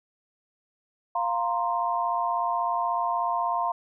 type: chord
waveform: sine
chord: F suspended fourth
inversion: none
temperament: just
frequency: 698.5 / 931.3 / 1047.7 Hz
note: F5 / Bb5 / C6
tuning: 0 / -2 / +2 cents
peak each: -28 dBFS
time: 1.15-3.72 s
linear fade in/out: 5 ms
effects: none